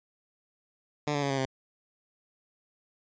10% pulse tone with pitch steps, 147.9 / 143.86 / 139.92 / 136.1 / 132.37 Hz, D3 / D3 / C#3 / C#3 / C3, +13 / -35 / +17 / -31 / +20 cents, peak -19 dBFS, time 1.07-1.455 s, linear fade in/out 5 ms, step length 77 ms, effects resampled to 16000 Hz

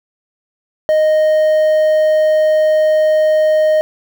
triangle tone, 620 Hz, D#5, 6 cents flat, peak -7 dBFS, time 0.89-3.81 s, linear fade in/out 0 ms, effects 7-bit

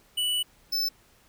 square tone pair in turn, 2960 / 5274 Hz, F#7 / E8, 0 / 0 cents, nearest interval minor seventh, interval 1000 cents, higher second, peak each -25 dBFS, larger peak neither, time 0.17-0.43 / 0.72-0.89 s, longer first, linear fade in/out 10 ms, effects pink hiss -60 dBFS RMS until 1.28 s

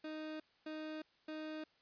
30% pulse tone bursts, 310.5 Hz, D#4, 3 cents flat, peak -40 dBFS, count 3, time 0.04-1.64 s, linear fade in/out 5 ms, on 360 ms, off 260 ms, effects white hiss -72 dBFS RMS until 1.81 s + resampled to 11025 Hz

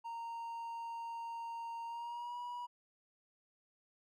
triangle tone with pitch glide, 926 to 970.4 Hz, A#5 to B5, -12 to -31 cents, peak -39 dBFS, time 0.04-2.67 s, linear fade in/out 20 ms, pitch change +81 cents, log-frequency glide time 1.85-2.38 s, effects none

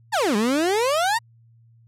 30% pulse exponential two-way sweep, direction down then up, 960 to 199.3 to 960 Hz, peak -16 dBFS, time 0.12-1.19 s, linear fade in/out 20 ms, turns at 0.36 s, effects added 115 Hz sine -51 dBFS peak until 1.87 s + low-pass 11000 Hz 12 dB/octave

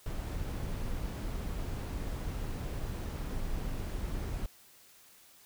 brown noise, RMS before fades -36 dBFS, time 0.06-4.46 s, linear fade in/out 2 ms, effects white hiss -59 dBFS RMS until 5.45 s

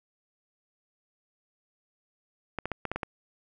clicks, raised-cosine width 0.5 ms, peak -16 dBFS, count 7, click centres 2.587 / 2.656 / 2.717 / 2.853 / 2.916 / 2.96 / 3.032 s, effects none

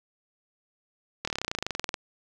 slowing click train, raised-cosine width 0.2 ms, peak -12 dBFS, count 20, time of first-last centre 1.25-1.942 s, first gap 25 ms, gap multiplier 1.04, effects none

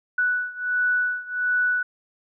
sine beating tone pair, 1480 / 1481.4 Hz, F#6 / F#6, 0 / +2 cents, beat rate 1.4 Hz, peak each -23 / -25 dBFS, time 0.18-1.83 s, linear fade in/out 5 ms, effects none

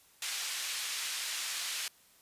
pink band-pass noise, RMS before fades -37 dBFS, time 0.22-1.88 s, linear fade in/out 2 ms, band 2300 to 9900 Hz, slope 12 dB/octave, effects white hiss -63 dBFS RMS until 2.21 s + resampled to 32000 Hz

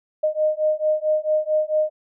sine beating tone pair, 614 / 618.5 Hz, D#5 / D#5, -23 / -10 cents, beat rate 4.5 Hz, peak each -21 dBFS, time 0.23-1.9 s, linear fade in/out 10 ms, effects none

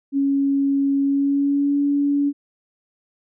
sine tone with pitch glide, 277.2 to 284.8 Hz, C#4 to C#4, 0 to +47 cents, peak -16 dBFS, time 0.12-2.33 s, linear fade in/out 50 ms, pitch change +47 cents, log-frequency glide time 1.01-1.79 s, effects none

